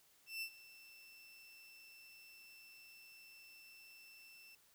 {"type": "tone with ADSR envelope", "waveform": "30% pulse", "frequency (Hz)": 2671, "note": "E7", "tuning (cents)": 22, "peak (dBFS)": -37, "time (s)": [0.26, 4.55], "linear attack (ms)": 160, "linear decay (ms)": 74, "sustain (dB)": -18, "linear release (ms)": 3, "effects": ["white hiss -70 dBFS RMS until 4.74 s"]}